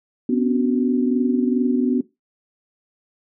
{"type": "tone cluster", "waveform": "sine", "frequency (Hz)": [247.6, 270.3, 292.1, 372.1], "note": ["B3", "C#4", "D4", "F#4"], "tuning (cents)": [5, -44, -9, 10], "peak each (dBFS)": [-18, -24, -25, -24], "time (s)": [0.29, 2.01], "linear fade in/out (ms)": 5, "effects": ["noise-tail reverb RT60 0.2 s tail -18 dB re dry"]}